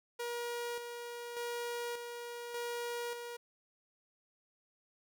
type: tone with tremolo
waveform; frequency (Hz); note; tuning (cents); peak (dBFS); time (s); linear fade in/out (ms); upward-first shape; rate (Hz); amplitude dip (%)
sawtooth; 476.9; A#4; +39; -33; 0.19-3.37; 10; square; 0.85; 45
effects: none